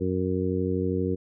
harmonic tone, 92.5 Hz, F#2, in tune, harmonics 1 / 2 / 3 / 4 / 5, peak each -30 / -30 / -30 / -30 / -30 dBFS, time 0-1.16 s, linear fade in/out 20 ms, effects none

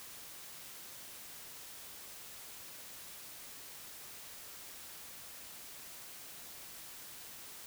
silence, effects white hiss -50 dBFS RMS until 7.66 s

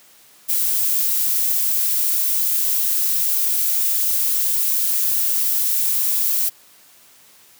violet noise, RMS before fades -19 dBFS, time 0.48-6.5 s, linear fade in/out 20 ms, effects white hiss -50 dBFS RMS until 7.59 s + high-pass 100 Hz 12 dB/octave

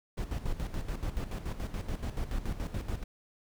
brown noise with tremolo, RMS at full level -33 dBFS, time 0.17-3.04 s, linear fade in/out 10 ms, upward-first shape square, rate 7 Hz, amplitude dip 65%, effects none

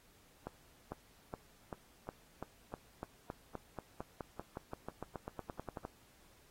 accelerating click train, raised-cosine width 1 ms, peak -27 dBFS, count 26, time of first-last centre 0.47-5.851 s, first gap 450 ms, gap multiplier 0.93, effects pink hiss -66 dBFS RMS until 6.5 s + AAC 48 kbps

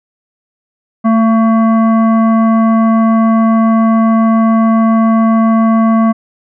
sine tone with frequency modulation, 223.2 Hz, A3, 25 cents sharp, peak -6 dBFS, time 1.04-6.13 s, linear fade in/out 20 ms, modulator 900 Hz, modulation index 0.61, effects none

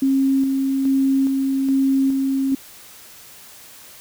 sine tone with tremolo, 269.8 Hz, C#4, 47 cents flat, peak -14 dBFS, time 0.02-2.55 s, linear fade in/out 5 ms, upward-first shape square, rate 1.2 Hz, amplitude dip 30%, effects white hiss -43 dBFS RMS until 4 s

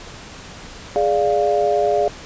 sine chord, D diminished, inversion second, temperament equal, 415.3 / 587.3 / 698.5 Hz, Ab4 / D5 / F5, 0 / 0 / 0 cents, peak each -19 dBFS, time 0.96-2.08 s, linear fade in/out 0 ms, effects pink hiss -37 dBFS RMS until 2.25 s + resampled to 16000 Hz

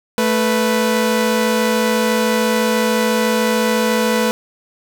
sawtooth tone pair together, 220 / 493.9 Hz, A3 / B4, 0 / 0 cents, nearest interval octave + major second, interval 1400 cents, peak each -13 dBFS, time 0.18-4.31 s, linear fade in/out 0 ms, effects none

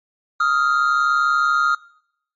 triangle tone pair together, 1253 / 1393.4 Hz, D#6 / F6, +12 / -4 cents, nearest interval major second, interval 184 cents, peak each -16 dBFS, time 0.4-1.75 s, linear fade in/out 5 ms, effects noise-tail reverb RT60 0.7 s tail -22 dB re dry + MP3 32 kbps

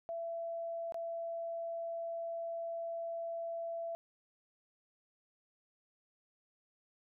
sine tone with dropouts, 670 Hz, E5, 28 cents sharp, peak -37 dBFS, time 0.09-3.95 s, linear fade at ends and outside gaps 0 ms, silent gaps 0.922-0.944 s, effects none

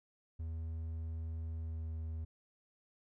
triangle tone with pitch glide, 81 to 80.25 Hz, E2 to E2, -30 to -46 cents, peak -36 dBFS, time 0.39-2.25 s, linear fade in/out 10 ms, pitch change -16 cents, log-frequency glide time 1.57-1.91 s, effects none

